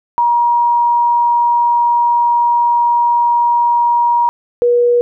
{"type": "tone pair in turn", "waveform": "sine", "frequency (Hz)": [951, 482], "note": ["A#5", "B4"], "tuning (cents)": [34, -42], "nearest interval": "octave", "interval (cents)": 1176, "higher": "first", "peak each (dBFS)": [-9, -8], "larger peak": "second", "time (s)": [[0.18, 4.29], [4.62, 5.01]], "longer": "first", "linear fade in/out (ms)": 0, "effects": []}